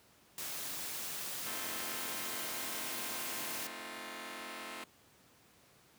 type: noise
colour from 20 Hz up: white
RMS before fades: -41 dBFS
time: 0.38-3.67 s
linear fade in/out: 2 ms
type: chord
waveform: 5% pulse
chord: F dominant seventh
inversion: first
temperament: just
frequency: 218.3 / 261.9 / 314.3 / 349.2 Hz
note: A3 / C4 / Eb4 / F4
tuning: -13 / +2 / +18 / 0 cents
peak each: -38 dBFS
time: 1.46-4.84 s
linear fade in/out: 2 ms
effects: pink hiss -64 dBFS RMS until 5.98 s + high-pass 100 Hz 12 dB/octave